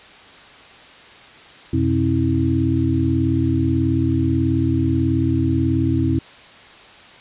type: tone cluster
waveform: sine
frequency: 89.2 / 127.6 / 266 / 324.4 Hz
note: F2 / C3 / C4 / E4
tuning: +37 / -43 / +29 / -28 cents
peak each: -21 dBFS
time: 1.73-6.19 s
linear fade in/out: 5 ms
effects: white hiss -43 dBFS RMS until 7.2 s + resampled to 8000 Hz